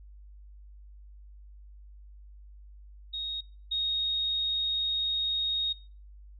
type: tone pair in turn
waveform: sine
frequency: 3750 / 3736 Hz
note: A#7 / A#7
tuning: +10 / +3 cents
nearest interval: unison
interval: 7 cents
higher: first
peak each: -32 / -27 dBFS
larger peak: second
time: 3.13-3.41 / 3.71-5.73 s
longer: second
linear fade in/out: 10 ms
effects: noise-tail reverb RT60 0.4 s tail -21 dB re dry + added 50 Hz sine -47 dBFS peak until 6.39 s